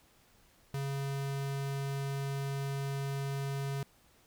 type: tone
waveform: square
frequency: 138.3 Hz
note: C#3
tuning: 4 cents flat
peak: -34 dBFS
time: 0.74-3.83 s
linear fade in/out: 2 ms
effects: pink hiss -65 dBFS RMS until 4.26 s